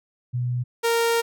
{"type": "tone pair in turn", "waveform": ["sine", "sawtooth"], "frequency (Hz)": [123.2, 463.7], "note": ["B2", "A#4"], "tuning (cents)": [-4, -9], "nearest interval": "octave + major seventh", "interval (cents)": 2295, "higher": "second", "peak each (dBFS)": [-22, -15], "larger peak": "second", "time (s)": [[0.33, 0.64], [0.83, 1.22]], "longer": "second", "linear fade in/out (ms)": 20, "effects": []}